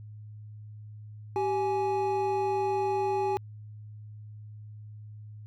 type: tone pair together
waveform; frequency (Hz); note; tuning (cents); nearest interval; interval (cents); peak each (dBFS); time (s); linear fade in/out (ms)
triangle; 387.7 / 834; G4 / G#5; -19 / +7; octave + minor second; 1326; -26 / -27; 1.36-3.37; 0
effects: added 106 Hz sine -42 dBFS peak until 5.46 s